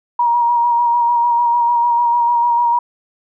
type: tone with vibrato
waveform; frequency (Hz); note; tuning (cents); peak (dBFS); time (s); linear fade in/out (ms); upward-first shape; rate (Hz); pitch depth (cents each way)
sine; 950; A#5; +33; -11; 0.19-2.79; 5; square; 6.7; 19
effects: none